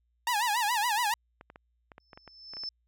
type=tone with vibrato; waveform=sawtooth; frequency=900 Hz; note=A5; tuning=39 cents sharp; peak=-22 dBFS; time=0.27-1.14 s; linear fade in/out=2 ms; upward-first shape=sine; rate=7.1 Hz; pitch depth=170 cents each way
type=clicks; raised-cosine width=0.5 ms; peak=-32 dBFS; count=11; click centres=1.411 / 1.501 / 1.559 / 1.918 / 1.981 / 2.132 / 2.175 / 2.277 / 2.536 / 2.569 / 2.636 s
type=tone with exponential growth; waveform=sine; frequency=5274 Hz; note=E8; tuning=in tune; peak=-32 dBFS; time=2-2.69 s; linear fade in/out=2 ms; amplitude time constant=150 ms
effects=added 59 Hz sine -70 dBFS peak until 2.87 s